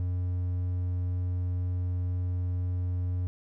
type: tone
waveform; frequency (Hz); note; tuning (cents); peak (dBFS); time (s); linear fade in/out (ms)
triangle; 89.8; F2; +49; -25; 0-3.27; 0
effects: none